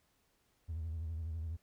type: tone with vibrato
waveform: triangle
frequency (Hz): 80.9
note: E2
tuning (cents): -32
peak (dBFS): -34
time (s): 0.68-1.57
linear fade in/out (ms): 20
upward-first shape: sine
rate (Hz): 12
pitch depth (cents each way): 78
effects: tanh soft clip ceiling -33 dBFS + pink hiss -75 dBFS RMS until 1.62 s